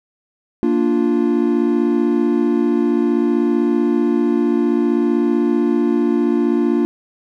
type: chord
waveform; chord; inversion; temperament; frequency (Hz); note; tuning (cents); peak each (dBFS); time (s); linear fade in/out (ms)
triangle; Bb major; none; equal; 233.1 / 293.7 / 349.2; Bb3 / D4 / F4; 0 / 0 / 0; -16; 0.63-6.85; 0
effects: none